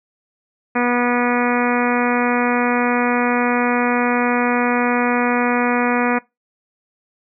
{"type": "harmonic tone", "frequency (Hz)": 243.5, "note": "B3", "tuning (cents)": -24, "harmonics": [1, 2, 3, 4, 5, 6, 7, 8, 9, 10], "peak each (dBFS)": [-19, -22, -24, -25, -26, -27, -27, -28, -29, -29], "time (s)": [0.75, 6.19], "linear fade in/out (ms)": 10, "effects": ["noise-tail reverb RT60 0.2 s tail -22 dB re dry"]}